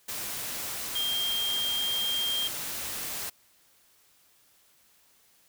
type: tone in noise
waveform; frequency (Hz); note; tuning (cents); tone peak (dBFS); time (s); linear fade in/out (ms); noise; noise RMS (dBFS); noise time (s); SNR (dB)
sine; 3200; G7; +35; -27; 0.95-2.48; 10; white; -35; 0.08-3.3; +5
effects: white hiss -63 dBFS RMS until 5.48 s